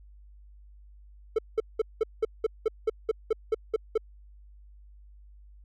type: tone bursts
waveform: triangle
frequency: 440 Hz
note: A4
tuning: in tune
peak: -19 dBFS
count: 13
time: 1.36-3.978 s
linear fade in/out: 5 ms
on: 26 ms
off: 190 ms
effects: added 50 Hz sine -49 dBFS peak until 5.64 s